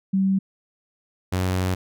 sine / sawtooth tone pair in turn, 192.5 / 92.41 Hz, G3 / F#2, -31 / -2 cents, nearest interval octave + minor second, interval 1271 cents, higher first, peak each -17 dBFS, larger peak neither, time 0.13-0.39 / 1.32-1.75 s, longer second, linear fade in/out 10 ms, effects none

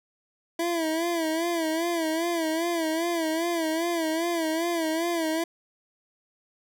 25% pulse tone with vibrato, 330 Hz, E4, 2 cents sharp, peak -21 dBFS, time 0.59-5.44 s, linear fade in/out 5 ms, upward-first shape sine, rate 2.5 Hz, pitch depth 83 cents each way, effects none

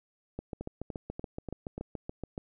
two click trains, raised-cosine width 2 ms, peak -23 / -24 dBFS, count 15 / 5, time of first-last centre 0.39-2.379 / 0.61-1.78 s, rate 7.04 / 3.42 Hz, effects none

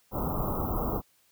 pink band-stop noise, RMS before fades -30 dBFS, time 0.11-1.02 s, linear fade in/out 50 ms, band 1300 to 14000 Hz, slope 96 dB/octave, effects white hiss -66 dBFS RMS until 1.31 s

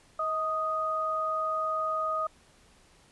sine tone pair together, 634.6 / 1244.5 Hz, D#5 / D#6, +34 / 0 cents, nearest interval octave, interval 1166 cents, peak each -33 / -28 dBFS, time 0.19-2.27 s, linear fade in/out 5 ms, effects pink hiss -60 dBFS RMS until 3.11 s + resampled to 24000 Hz

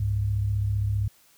sine tone pair together, 67 / 102.29 Hz, C2 / G#2, +42 / -26 cents, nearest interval perfect fifth, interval 732 cents, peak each -30 / -23 dBFS, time 0-1.08 s, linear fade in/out 5 ms, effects white hiss -59 dBFS RMS until 1.37 s

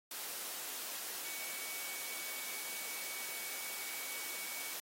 sine tone in noise, 2249 Hz, C#7, 24 cents sharp, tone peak -49 dBFS, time 1.25-4.74 s, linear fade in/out 2 ms, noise white, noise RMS -43 dBFS, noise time 0.11-4.8 s, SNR -9 dB, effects high-pass 300 Hz 12 dB/octave + AAC 48 kbps

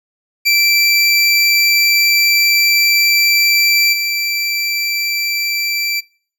25% pulse tone with level steps, 2339 Hz, D7, 8 cents flat, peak -6 / -12 dBFS, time 0.45-6.01 s, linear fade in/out 20 ms, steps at 3.92 s, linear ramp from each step 20 ms, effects noise-tail reverb RT60 0.5 s tail -25 dB re dry

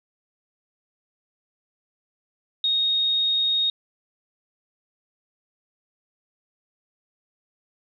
sine tone, 3729 Hz, A#7, in tune, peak -19 dBFS, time 2.64-3.7 s, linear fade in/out 2 ms, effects none

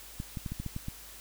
clicks, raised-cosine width 5 ms, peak -23 dBFS, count 8, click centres 0.201 / 0.372 / 0.462 / 0.52 / 0.6 / 0.663 / 0.764 / 0.884 s, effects added 50 Hz sine -55 dBFS peak until 1.2 s + white hiss -49 dBFS RMS until 1.2 s

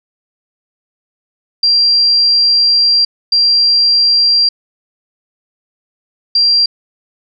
sine tone bursts at uneven times, 4742 Hz, D8, 16 cents sharp, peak -7 dBFS, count 3, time 1.63-3.05 / 3.32-4.49 / 6.35-6.66 s, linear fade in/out 5 ms, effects none

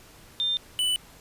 sine / square tone pair in turn, 3600 / 2983 Hz, A7 / F#7, +39 / +13 cents, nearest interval minor third, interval 326 cents, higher first, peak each -23 dBFS, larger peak neither, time 0.4-0.57 / 0.79-0.96 s, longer neither, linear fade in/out 0 ms, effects pink hiss -51 dBFS RMS until 1.2 s + resampled to 32000 Hz

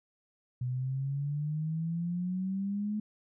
sine exponential sweep, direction up, 123.47 to 213.8 Hz, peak -30 dBFS, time 0.61-3 s, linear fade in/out 5 ms, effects none

